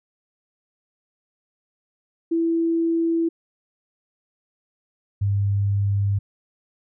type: tone pair in turn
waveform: sine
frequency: 331.6 / 100.28 Hz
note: E4 / G2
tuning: +10 / +40 cents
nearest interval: octave + major sixth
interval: 2070 cents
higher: first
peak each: -18 dBFS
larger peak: neither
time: 2.31-3.29 / 5.21-6.19 s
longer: neither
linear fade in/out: 10 ms
effects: none